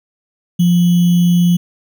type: tone with sample-and-hold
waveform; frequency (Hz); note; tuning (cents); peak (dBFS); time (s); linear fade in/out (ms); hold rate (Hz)
sine; 174.61; F3; 0; -8; 0.59-1.57; 10; 3150
effects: none